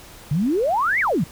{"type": "exponential two-way sweep", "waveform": "sine", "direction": "up then down", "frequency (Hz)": [135.2, 2300, 135.2], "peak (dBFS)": -17, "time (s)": [0.31, 1.24], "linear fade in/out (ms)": 5, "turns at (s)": 1, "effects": ["pink hiss -43 dBFS RMS until 1.31 s"]}